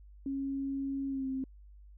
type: tone with pitch glide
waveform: sine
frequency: 273.5 to 264.3 Hz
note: C#4 to C4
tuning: -23 to +18 cents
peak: -32 dBFS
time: 0.26-1.44 s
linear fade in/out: 2 ms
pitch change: -59 cents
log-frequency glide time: 1.08-1.27 s
effects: added 50 Hz sine -51 dBFS peak until 1.97 s